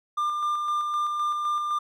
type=tone with tremolo; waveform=triangle; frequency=1197 Hz; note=D6; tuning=33 cents sharp; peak=-21 dBFS; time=0.17-1.79 s; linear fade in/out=10 ms; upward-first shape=square; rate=3.9 Hz; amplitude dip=30%; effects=none